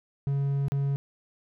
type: tone with dropouts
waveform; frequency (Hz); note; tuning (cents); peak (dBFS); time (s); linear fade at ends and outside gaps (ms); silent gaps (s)
triangle; 139.4; C#3; +10; -22; 0.27-0.96; 0; 0.683-0.72
effects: none